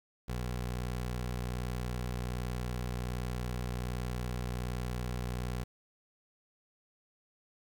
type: tone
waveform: 20% pulse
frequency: 61.3 Hz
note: B1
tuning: 12 cents flat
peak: -29 dBFS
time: 0.28-5.64 s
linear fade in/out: 10 ms
effects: 10-bit